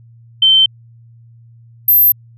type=tone pair in turn; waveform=sine; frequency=3100 / 12336 Hz; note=G7 / G9; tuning=-20 / -29 cents; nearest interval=2 octaves; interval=2391 cents; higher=second; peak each=-6 dBFS; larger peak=neither; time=0.42-0.66 / 1.88-2.12 s; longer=neither; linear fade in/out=5 ms; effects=added 116 Hz sine -40 dBFS peak until 2.37 s